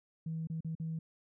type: tone with dropouts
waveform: sine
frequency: 161.5 Hz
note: E3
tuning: 35 cents flat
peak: -34 dBFS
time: 0.26-0.99 s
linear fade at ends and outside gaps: 5 ms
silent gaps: 0.472-0.499 / 0.607-0.646 / 0.752-0.798 s
effects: tanh soft clip ceiling -30 dBFS